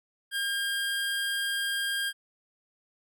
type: tone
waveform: 25% pulse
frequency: 1609 Hz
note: G6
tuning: 45 cents sharp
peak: -24 dBFS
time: 0.31-2.13 s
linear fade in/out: 50 ms
effects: none